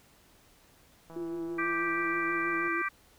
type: click train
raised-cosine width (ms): 1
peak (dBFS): -35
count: 260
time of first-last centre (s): 1.1-2.679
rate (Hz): 164
type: tone with vibrato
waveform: sine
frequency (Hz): 338.5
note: E4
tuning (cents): +46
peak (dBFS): -33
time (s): 1.16-2.82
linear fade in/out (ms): 5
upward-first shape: sine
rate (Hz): 6.2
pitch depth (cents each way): 30
type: harmonic tone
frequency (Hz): 392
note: G4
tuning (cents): 0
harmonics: 3 / 4 / 5 / 6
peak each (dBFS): -33 / -34 / -35 / -36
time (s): 1.58-2.89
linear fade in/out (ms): 10
effects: pink hiss -61 dBFS RMS until 3.18 s